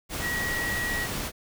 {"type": "tone in noise", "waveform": "sine", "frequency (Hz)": 1914, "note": "A#6", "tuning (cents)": 45, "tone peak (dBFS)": -28, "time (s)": [0.2, 1.08], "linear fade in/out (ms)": 50, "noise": "pink", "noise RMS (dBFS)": -32, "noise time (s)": [0.09, 1.32], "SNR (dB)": 1, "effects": []}